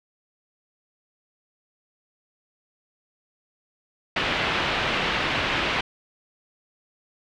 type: low-pass noise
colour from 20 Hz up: white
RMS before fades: -25 dBFS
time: 4.16-5.81 s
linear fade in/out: 5 ms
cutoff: 3200 Hz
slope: 24 dB/octave
effects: none